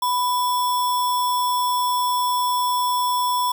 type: tone with sample-and-hold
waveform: sine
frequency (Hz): 990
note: B5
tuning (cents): +4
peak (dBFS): -18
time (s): 0.02-3.52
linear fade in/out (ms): 5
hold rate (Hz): 4410
effects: none